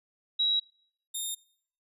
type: tone pair in turn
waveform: sine / 10% pulse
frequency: 3865 / 3666 Hz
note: B7 / A#7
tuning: -38 / -30 cents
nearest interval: minor second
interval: 92 cents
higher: first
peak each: -23 / -24 dBFS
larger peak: first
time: 0.39-0.6 / 1.14-1.35 s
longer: neither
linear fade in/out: 10 ms
effects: noise-tail reverb RT60 0.6 s tail -22 dB re dry + resampled to 32000 Hz